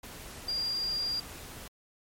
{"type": "tone in noise", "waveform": "sine", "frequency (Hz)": 4791, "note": "D8", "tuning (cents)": 34, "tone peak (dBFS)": -29, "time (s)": [0.48, 1.2], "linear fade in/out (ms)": 5, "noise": "pink", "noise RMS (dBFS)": -45, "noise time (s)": [0.03, 1.68], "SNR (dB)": 13, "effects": ["MP3 64 kbps"]}